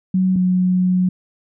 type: tone pair in turn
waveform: sine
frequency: 186.3 / 182.89 Hz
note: F#3 / F#3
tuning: +12 / -20 cents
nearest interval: unison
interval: 32 cents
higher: first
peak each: -13 dBFS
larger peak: neither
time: 0.14-0.36 / 0.36-1.09 s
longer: second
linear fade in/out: 5 ms
effects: none